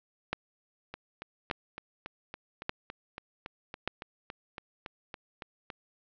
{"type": "two click trains", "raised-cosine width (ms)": 0.3, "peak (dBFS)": [-23, -13], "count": [18, 4], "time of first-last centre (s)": [[0.94, 5.702], [0.33, 3.876]], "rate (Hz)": [3.57, 0.846], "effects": ["low-pass 4000 Hz 12 dB/octave"]}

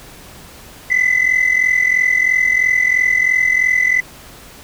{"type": "tone pair together", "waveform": "sine", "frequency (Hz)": [1993, 2036], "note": ["B6", "C7"], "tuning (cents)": [15, -48], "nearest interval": "unison", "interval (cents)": 37, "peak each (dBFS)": -13, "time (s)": [0.9, 4.01], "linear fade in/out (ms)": 10, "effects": ["tanh soft clip ceiling -7 dBFS", "pink hiss -39 dBFS RMS until 4.63 s"]}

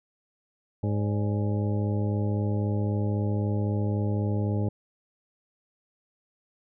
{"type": "harmonic tone with a mistuned harmonic", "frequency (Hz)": 103.83, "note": "G#2", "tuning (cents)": 0, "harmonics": [1, 2, 3, 4, 5, 6, 8], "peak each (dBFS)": [-25, -31, -35, -37, -39, -41, -43], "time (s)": [0.83, 4.69], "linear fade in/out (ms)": 5, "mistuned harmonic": 6, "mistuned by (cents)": -85, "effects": []}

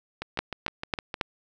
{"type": "two click trains", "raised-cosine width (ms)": 0.3, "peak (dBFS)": [-9, -16], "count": [4, 7], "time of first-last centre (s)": [[0.39, 1.212], [0.22, 1.142]], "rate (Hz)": [3.65, 6.51], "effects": []}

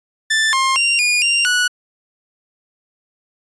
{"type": "tone with pitch steps", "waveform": "sawtooth", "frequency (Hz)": [1765, 1063, 2771, 2439, 2779, 1471], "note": ["A6", "C6", "F7", "D#7", "F7", "F#6"], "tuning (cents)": [5, 27, -14, -35, -9, -11], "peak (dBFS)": -10, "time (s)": [0.3, 1.68], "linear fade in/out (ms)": 10, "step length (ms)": 230, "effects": ["resampled to 22050 Hz"]}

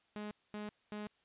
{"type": "tone bursts", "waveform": "sawtooth", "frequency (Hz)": 209.6, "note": "G#3", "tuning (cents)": 16, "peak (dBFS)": -37, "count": 3, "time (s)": [0.16, 1.07], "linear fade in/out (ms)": 0, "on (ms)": 150, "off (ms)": 230, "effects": ["white hiss -73 dBFS RMS until 1.24 s", "resampled to 8000 Hz"]}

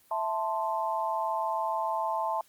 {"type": "chord", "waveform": "sine", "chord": "A minor", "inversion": "second", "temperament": "equal", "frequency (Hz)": [659.3, 880, 1046.5], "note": ["E5", "A5", "C6"], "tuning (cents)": [0, 0, 0], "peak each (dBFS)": [-33, -30, -33], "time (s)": [0.11, 2.41], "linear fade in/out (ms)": 2, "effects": ["white hiss -62 dBFS RMS until 2.48 s", "Opus 32 kbps"]}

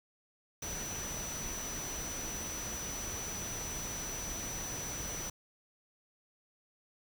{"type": "tone in noise", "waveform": "sine", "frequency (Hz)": 5940, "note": "F#8", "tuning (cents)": 6, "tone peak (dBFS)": -40, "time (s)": [0.62, 5.3], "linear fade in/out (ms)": 5, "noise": "pink", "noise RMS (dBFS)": -42, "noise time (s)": [0.62, 5.3], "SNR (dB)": -1, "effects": []}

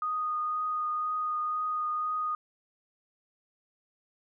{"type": "tone with vibrato", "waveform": "sine", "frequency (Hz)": 1237, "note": "D#6", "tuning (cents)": -10, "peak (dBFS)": -28, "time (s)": [0.02, 2.35], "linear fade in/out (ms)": 2, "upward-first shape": "triangle", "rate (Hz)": 2, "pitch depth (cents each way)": 13, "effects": []}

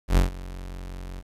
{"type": "tone with ADSR envelope", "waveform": "40% pulse", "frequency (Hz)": 45.42, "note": "F#1", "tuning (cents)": -31, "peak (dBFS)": -13, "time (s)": [0.08, 1.23], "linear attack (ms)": 88, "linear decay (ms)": 130, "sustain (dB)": -20, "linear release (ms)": 43, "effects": ["resampled to 32000 Hz", "9-bit"]}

